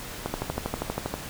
click train, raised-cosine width 1 ms, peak -13 dBFS, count 12, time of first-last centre 0.26-1.14 s, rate 12.5 Hz, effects pink hiss -38 dBFS RMS until 1.29 s

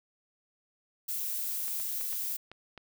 violet noise, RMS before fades -34 dBFS, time 1.08-2.37 s, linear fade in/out 10 ms
clicks, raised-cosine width 0.3 ms, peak -30 dBFS, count 6, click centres 1.681 / 1.8 / 2.011 / 2.128 / 2.516 / 2.777 s
effects none

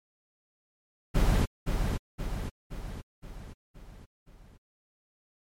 brown noise with echo, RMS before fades -23 dBFS, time 1.14-1.46 s, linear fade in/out 20 ms, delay 520 ms, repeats 6, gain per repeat -5 dB, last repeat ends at 4.58 s, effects MP3 64 kbps

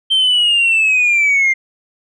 sine linear sweep, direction down, 3139 to 2093 Hz, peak -8 dBFS, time 0.1-1.54 s, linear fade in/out 20 ms, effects tanh soft clip ceiling -8 dBFS

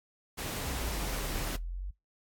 pink noise, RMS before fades -37 dBFS, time 0.37-1.57 s, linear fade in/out 20 ms
sine exponential two-way sweep, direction down then up, 66.5 to 36.06 to 48.77 Hz, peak -34 dBFS, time 0.66-1.91 s, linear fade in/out 10 ms, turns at 1.36 s
effects noise-tail reverb RT60 0.2 s tail -23 dB re dry + AAC 64 kbps

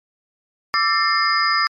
sine tone cluster, 1167 / 1333 / 1786 / 2118 / 4957 Hz, D6 / E6 / A6 / C7 / D#8, -11 / +19 / +25 / +21 / -7 cents, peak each -20 / -22 / -21 / -25 / -22 dBFS, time 0.74-1.67 s, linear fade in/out 0 ms, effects MP3 64 kbps

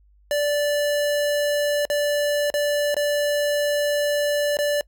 square tone with dropouts, 584 Hz, D5, 10 cents flat, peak -20 dBFS, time 0.31-4.81 s, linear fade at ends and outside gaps 1 ms, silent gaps 1.853-1.9 / 2.502-2.54 / 2.944-2.966 / 4.57-4.588 s, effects noise-tail reverb RT60 0.1 s tail -24 dB re dry + added 50 Hz sine -53 dBFS peak until 4.87 s

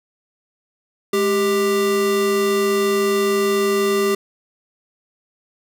square tone pair together, 209.5 / 395.4 Hz, G#3 / G4, +15 / +15 cents, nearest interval major seventh, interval 1100 cents, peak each -25 / -17 dBFS, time 1.13-4.15 s, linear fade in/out 5 ms, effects none

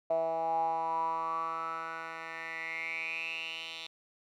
10% pulse tone with band-pass filter sweep, 163.4 Hz, E3, 15 cents flat, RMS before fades -35 dBFS, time 0.1-3.87 s, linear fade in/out 5 ms, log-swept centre 660 to 3400 Hz, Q 9, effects none

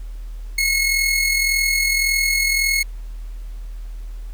sawtooth tone with amplitude modulation, 2174 Hz, C#7, 34 cents flat, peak -11 dBFS, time 0.58-2.83 s, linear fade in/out 5 ms, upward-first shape sine, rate 41.8 Hz, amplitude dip 45%, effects added 40 Hz sine -28 dBFS peak until 4.33 s + pink hiss -53 dBFS RMS until 4.33 s

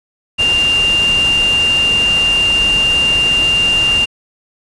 sine tone in noise, 2794 Hz, F7, in tune, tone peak -10 dBFS, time 0.38-4.06 s, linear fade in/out 20 ms, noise pink, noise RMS -23 dBFS, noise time 0.38-4.06 s, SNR +10 dB, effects resampled to 22050 Hz

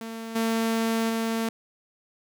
sawtooth tone with level steps, 226 Hz, A3, 47 cents sharp, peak -30 / -19 / -21 dBFS, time 0.01-1.49 s, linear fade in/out 2 ms, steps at 0.35 / 1.09 s, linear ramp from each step 10 ms, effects none

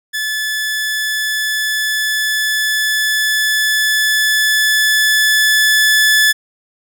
sawtooth tone with level ramp, 1730 Hz, A6, 30 cents flat, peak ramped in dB -14 to -5 dBFS, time 0.13-6.33 s, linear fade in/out 20 ms, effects none

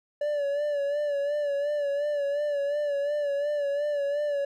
triangle tone with vibrato, 577 Hz, D5, 31 cents flat, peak -23 dBFS, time 0.21-4.45 s, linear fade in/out 5 ms, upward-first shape sine, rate 2.8 Hz, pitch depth 50 cents each way, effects none

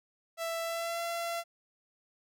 sawtooth tone with pitch glide, 663 to 679.3 Hz, E5 to F5, +10 to -48 cents, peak -29 dBFS, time 0.37-1.44 s, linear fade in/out 50 ms, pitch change +42 cents, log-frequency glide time 0.61-1.01 s, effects none

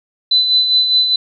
sine tone with tremolo, 4010 Hz, B7, 26 cents sharp, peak -8 dBFS, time 0.31-1.16 s, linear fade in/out 5 ms, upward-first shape sine, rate 4.9 Hz, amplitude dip 50%, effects none

